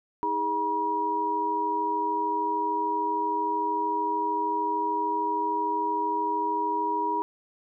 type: tone cluster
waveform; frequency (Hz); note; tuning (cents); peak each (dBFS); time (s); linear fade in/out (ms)
sine; 319 / 412.2 / 960; D#4 / G#4 / B5; +43 / -13 / -49; -34 / -33 / -25; 0.23-7.22; 0
effects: none